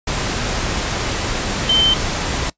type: tone in noise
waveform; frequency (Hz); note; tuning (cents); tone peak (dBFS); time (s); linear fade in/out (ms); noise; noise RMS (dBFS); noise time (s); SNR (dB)
sine; 3094; G7; -23; -11; 1.69-1.94; 5; pink; -21; 0.07-2.5; +7
effects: noise-tail reverb RT60 0.1 s tail -21 dB re dry + resampled to 16000 Hz